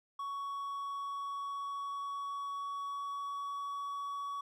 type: tone with pitch glide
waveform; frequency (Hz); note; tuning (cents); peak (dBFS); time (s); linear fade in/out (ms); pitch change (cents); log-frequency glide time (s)
triangle; 1117 to 1128.7; C#6 to C#6; +13 to +31; -35; 0.19-4.41; 5; +18; 0.35-3.76
effects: none